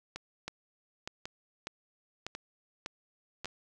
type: two click trains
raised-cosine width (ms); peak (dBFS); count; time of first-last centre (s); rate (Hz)
0.2; -20 / -22; 6 / 4; 0.48-3.456 / 0.16-3.446; 1.68 / 0.913
effects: none